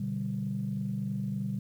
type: chord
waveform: sine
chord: G major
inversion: first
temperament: equal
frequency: 123.47 / 146.83 / 196 Hz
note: B2 / D3 / G3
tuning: 0 / 0 / 0 cents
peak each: -35 / -36 / -32 dBFS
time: 0-1.59 s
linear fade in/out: 5 ms
effects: tanh soft clip ceiling -22 dBFS + 10-bit